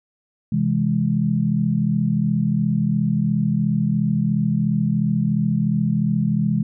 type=chord; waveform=sine; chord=C augmented; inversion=none; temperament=equal; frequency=130.81 / 164.81 / 207.7 Hz; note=C3 / E3 / G#3; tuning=0 / 0 / 0 cents; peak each=-23 / -21 / -20 dBFS; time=0.52-6.63 s; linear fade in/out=5 ms; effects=none